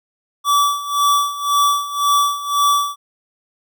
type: tone with tremolo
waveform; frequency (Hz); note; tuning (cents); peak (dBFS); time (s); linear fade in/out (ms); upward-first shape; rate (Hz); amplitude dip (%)
square; 1153; D6; -32; -12; 0.44-2.96; 50; sine; 1.9; 80
effects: none